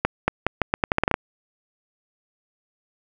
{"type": "accelerating click train", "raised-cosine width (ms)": 0.5, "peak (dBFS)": -3, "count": 12, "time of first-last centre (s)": [0.05, 1.141], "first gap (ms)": 230, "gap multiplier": 0.81, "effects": []}